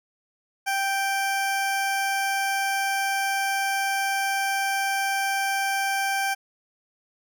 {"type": "tone", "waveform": "20% pulse", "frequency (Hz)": 784, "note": "G5", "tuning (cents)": 0, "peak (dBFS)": -18, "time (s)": [0.66, 6.35], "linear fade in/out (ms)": 20, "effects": []}